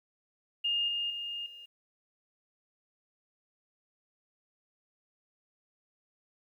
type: tone with level steps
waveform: sine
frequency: 2829 Hz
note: F7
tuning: 22 cents sharp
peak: -27 / -30 / -35 / -46 dBFS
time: 0.64-1.66 s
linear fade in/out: 10 ms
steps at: 0.88 / 1.1 / 1.46 s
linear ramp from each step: 2 ms
effects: 11-bit